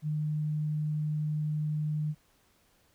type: tone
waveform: sine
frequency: 152 Hz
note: D#3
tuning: 40 cents flat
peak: -28 dBFS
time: 0.02-2.15 s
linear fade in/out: 50 ms
effects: pink hiss -67 dBFS RMS until 2.94 s